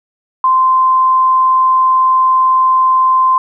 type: tone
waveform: sine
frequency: 1039 Hz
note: C6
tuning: 12 cents flat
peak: -7 dBFS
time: 0.44-3.38 s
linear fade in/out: 2 ms
effects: none